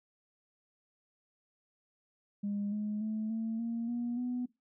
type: tone with pitch steps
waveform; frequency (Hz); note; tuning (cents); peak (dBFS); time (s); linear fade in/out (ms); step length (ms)
sine; 203.5 / 210.2 / 217.1 / 224.2 / 231.6 / 239.2 / 247.1; G#3 / G#3 / A3 / A3 / A#3 / A#3 / B3; -35 / +21 / -23 / +33 / -11 / +45 / +1; -31; 2.43-4.46; 10; 290
effects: noise-tail reverb RT60 0.2 s tail -19 dB re dry + tanh soft clip ceiling -28 dBFS